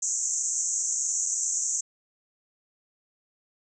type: band-pass noise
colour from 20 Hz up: white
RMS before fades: -28 dBFS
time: 0.02-1.81 s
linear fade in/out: 10 ms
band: 6100 to 7600 Hz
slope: 96 dB/octave
effects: none